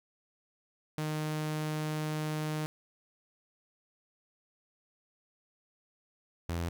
sawtooth tone pair in turn, 153.9 / 85.01 Hz, D#3 / F2, -19 / -46 cents, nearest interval minor seventh, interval 1027 cents, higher first, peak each -28 dBFS, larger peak neither, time 0.98-2.66 / 6.49-6.69 s, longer first, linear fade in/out 0 ms, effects 11-bit

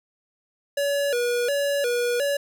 square tone with vibrato, 523.3 Hz, C5, in tune, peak -22 dBFS, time 0.77-2.37 s, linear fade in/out 5 ms, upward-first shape square, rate 1.4 Hz, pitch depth 140 cents each way, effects 9-bit

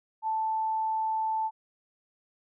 sine tone, 880 Hz, A5, in tune, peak -26 dBFS, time 0.22-1.51 s, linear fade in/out 50 ms, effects none

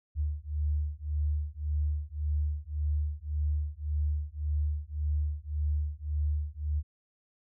sine beating tone pair, 73.8 / 75.6 Hz, D2 / D#2, +9 / -49 cents, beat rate 1.8 Hz, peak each -31 dBFS, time 0.15-6.83 s, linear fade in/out 50 ms, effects none

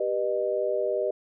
sine chord, G augmented, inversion none, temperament just, 392 / 490 / 612.5 Hz, G4 / B4 / D#5, 0 / -14 / -27 cents, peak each -29 / -29 / -27 dBFS, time 0-1.11 s, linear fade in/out 5 ms, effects none

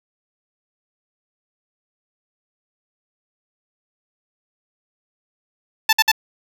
10% pulse tone bursts, 880 Hz, A5, in tune, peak -3 dBFS, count 3, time 5.89-6.117 s, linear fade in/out 5 ms, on 39 ms, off 55 ms, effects none

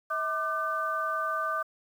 sine tone cluster, 641 / 1192 / 1522 Hz, E5 / D6 / F#6, -49 / +25 / +48 cents, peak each -35 / -29 / -34 dBFS, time 0.1-1.63 s, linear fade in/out 10 ms, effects 9-bit

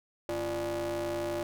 45% pulse ring-modulated tone, 123.47 Hz, B2, in tune, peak -28 dBFS, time 0.29-1.43 s, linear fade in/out 0 ms, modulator 468 Hz, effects none

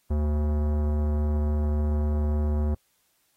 sine tone with tanh clipping, 74.7 Hz, D2, 30 cents sharp, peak -24 dBFS, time 0.1-2.75 s, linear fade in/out 10 ms, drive 18 dB, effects white hiss -69 dBFS RMS until 3.36 s + AAC 48 kbps

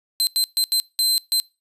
sawtooth tone bursts at uneven times, 4100 Hz, C8, 36 cents flat, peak -14 dBFS, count 6, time 0.2-0.27 / 0.36-0.44 / 0.57-0.64 / 0.72-0.8 / 0.99-1.18 / 1.32-1.4 s, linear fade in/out 0 ms, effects noise-tail reverb RT60 0.3 s tail -25 dB re dry + resampled to 32000 Hz

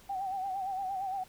sine tone with vibrato, 769 Hz, G5, 33 cents flat, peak -32 dBFS, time 0.09-1.24 s, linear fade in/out 10 ms, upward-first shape sine, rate 8.7 Hz, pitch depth 67 cents each way, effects pink hiss -58 dBFS RMS until 1.28 s

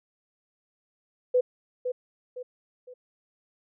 sine tone with echo, 500 Hz, B4, 21 cents sharp, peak -18 dBFS, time 1.34-1.41 s, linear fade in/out 10 ms, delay 510 ms, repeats 3, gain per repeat -8 dB, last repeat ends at 2.94 s, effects none

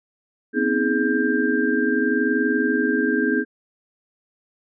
sine tone cluster, 245.1 / 265.8 / 317.4 / 417.8 / 1587 Hz, B3 / C4 / D#4 / G#4 / G6, -13 / +27 / +35 / +10 / +21 cents, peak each -24 dBFS, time 0.53-3.45 s, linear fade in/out 50 ms, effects none

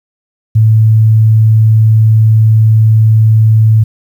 sine tone, 110 Hz, A2, in tune, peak -3 dBFS, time 0.55-3.84 s, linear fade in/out 10 ms, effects 7-bit

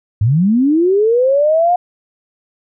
sine linear sweep, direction up, 95.5 to 724 Hz, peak -9 dBFS, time 0.21-1.76 s, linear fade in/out 5 ms, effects none

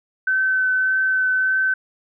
sine tone with vibrato, 1526 Hz, G6, 47 cents flat, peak -16 dBFS, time 0.27-1.74 s, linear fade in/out 5 ms, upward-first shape triangle, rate 1.7 Hz, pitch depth 14 cents each way, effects none

